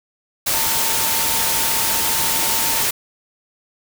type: tone in noise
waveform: sine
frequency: 905 Hz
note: A5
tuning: 48 cents sharp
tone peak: -28 dBFS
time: 0.53-2.83 s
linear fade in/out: 10 ms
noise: white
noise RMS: -19 dBFS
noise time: 0.46-2.91 s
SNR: -12 dB
effects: none